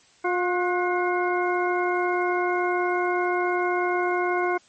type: harmonic tone with a mistuned harmonic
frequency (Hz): 356.4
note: F4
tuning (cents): +35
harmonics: 1 / 2 / 3 / 4 / 6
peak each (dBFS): -24 / -27 / -29 / -30 / -32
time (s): 0.24-4.58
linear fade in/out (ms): 10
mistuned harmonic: 4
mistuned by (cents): +49
effects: white hiss -57 dBFS RMS until 4.68 s + MP3 32 kbps